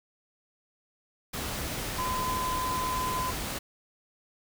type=tone in noise; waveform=sine; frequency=1018 Hz; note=C6; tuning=48 cents flat; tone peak=-29 dBFS; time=1.98-3.31 s; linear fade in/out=10 ms; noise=pink; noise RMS=-34 dBFS; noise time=1.33-3.59 s; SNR=+2 dB; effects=none